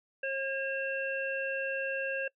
harmonic tone, 540 Hz, C#5, 45 cents flat, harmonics 1 / 3 / 5, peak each -34 / -35 / -38 dBFS, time 0.23-2.28 s, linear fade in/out 5 ms, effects noise-tail reverb RT60 0.1 s tail -23 dB re dry

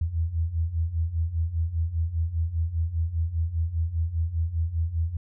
sine beating tone pair, 79.3 / 84.3 Hz, D#2 / E2, +33 / +39 cents, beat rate 5 Hz, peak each -29 / -25 dBFS, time 0.01-5.17 s, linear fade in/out 5 ms, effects none

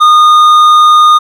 sine tone with hard clipping, 1225 Hz, D#6, 27 cents flat, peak -3 dBFS, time 0-1.19 s, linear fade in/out 20 ms, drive 6 dB, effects none

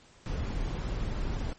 brown noise, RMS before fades -32 dBFS, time 0.26-1.53 s, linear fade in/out 0 ms, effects pink hiss -58 dBFS RMS until 1.58 s + MP3 32 kbps

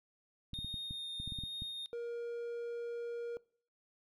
clicks, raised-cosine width 5 ms, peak -32 dBFS, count 11, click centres 0.534 / 0.589 / 0.646 / 0.742 / 0.909 / 1.2 / 1.276 / 1.322 / 1.388 / 1.437 / 1.621 s
triangle tone with vibrato, 3682 Hz, A#7, 22 cents flat, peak -39 dBFS, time 0.54-1.86 s, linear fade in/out 0 ms, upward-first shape sine, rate 1.2 Hz, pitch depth 9 cents each way
triangle tone, 471.9 Hz, A#4, 21 cents sharp, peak -36 dBFS, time 1.93-3.37 s, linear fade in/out 0 ms
effects noise-tail reverb RT60 0.5 s tail -23 dB re dry

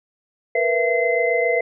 sine tone cluster, 469.1 / 496.4 / 668 / 2058 Hz, A#4 / B4 / E5 / C7, +11 / +9 / +23 / -29 cents, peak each -22 dBFS, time 0.55-1.61 s, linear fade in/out 5 ms, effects none

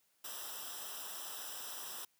white noise with comb filter, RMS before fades -45 dBFS, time 0.24-2.05 s, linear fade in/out 5 ms, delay 0.45 ms, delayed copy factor -0.9, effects white hiss -75 dBFS RMS until 2.19 s + high-pass 100 Hz 12 dB/octave

